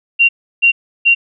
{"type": "tone bursts", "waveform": "sine", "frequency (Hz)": 2760, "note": "F7", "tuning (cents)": -21, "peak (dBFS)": -6, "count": 3, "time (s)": [0.19, 1.15], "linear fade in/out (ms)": 20, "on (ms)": 100, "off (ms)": 330, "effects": []}